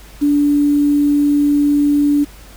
sine tone with quantisation, 289.9 Hz, D4, 22 cents flat, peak -10 dBFS, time 0.21-2.25 s, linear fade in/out 20 ms, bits 6, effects added 50 Hz sine -38 dBFS peak until 2.56 s + pink hiss -42 dBFS RMS until 2.56 s

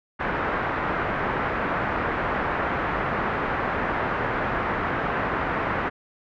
white low-pass noise, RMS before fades -26 dBFS, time 0.19-5.9 s, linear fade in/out 20 ms, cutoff 1700 Hz, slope 24 dB/octave, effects none

